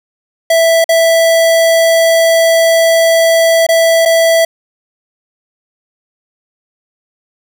square tone with dropouts, 659.3 Hz, E5, in tune, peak -7 dBFS, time 0.5-4.45 s, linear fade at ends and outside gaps 5 ms, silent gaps 0.843-0.89 / 3.667-3.688 / 4.053-4.057 s, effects none

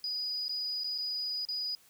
triangle tone with dropouts, 4937 Hz, D#8, 14 cents flat, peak -29 dBFS, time 0.04-1.75 s, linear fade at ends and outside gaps 1 ms, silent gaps 0.482-0.493 / 0.836-0.843 / 0.979-0.984 / 1.451-1.487 s, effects tanh soft clip ceiling -30 dBFS + white hiss -62 dBFS RMS until 1.89 s

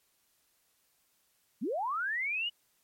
sine linear sweep, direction up, 172.3 to 2960 Hz, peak -30 dBFS, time 1.61-2.5 s, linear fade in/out 20 ms, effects white hiss -72 dBFS RMS until 2.83 s + MP3 64 kbps

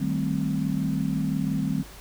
sine chord, A half-diminished seventh, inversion second, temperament equal with one note detuned, 155.56 / 194.31 / 220 / 261.6 Hz, Eb3 / G3 / A3 / C4, 0 / -15 / 0 / 0 cents, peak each -28 / -28 / -31 / -29 dBFS, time 0-1.83 s, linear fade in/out 10 ms, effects added 50 Hz sine -46 dBFS peak until 2 s + pink hiss -46 dBFS RMS until 2 s

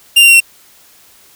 45% pulse tone with pitch steps, 2794 / 2770 / 2746 / 2722 Hz, F7 / F7 / F7 / F7, 0 / -15 / -30 / -45 cents, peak -3 dBFS, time 0.16-0.404 s, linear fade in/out 10 ms, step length 61 ms, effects white hiss -45 dBFS RMS until 1.35 s

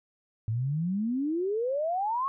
sine exponential sweep, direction up, 106.3 to 1116 Hz, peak -26 dBFS, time 0.48-2.28 s, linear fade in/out 0 ms, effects none

